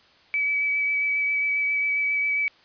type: tone with vibrato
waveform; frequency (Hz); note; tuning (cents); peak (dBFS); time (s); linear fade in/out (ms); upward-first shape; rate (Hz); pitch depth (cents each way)
sine; 2289; D7; -45; -21; 0.34-2.48; 0; sine; 7.4; 13
effects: white hiss -56 dBFS RMS until 2.64 s + resampled to 11025 Hz